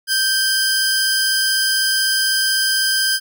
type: tone pair together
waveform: sawtooth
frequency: 1568 / 4978 Hz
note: G6 / D#8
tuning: 0 / 0 cents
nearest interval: octave + minor sixth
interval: 2000 cents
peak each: -15 dBFS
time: 0.07-3.2 s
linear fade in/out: 50 ms
effects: none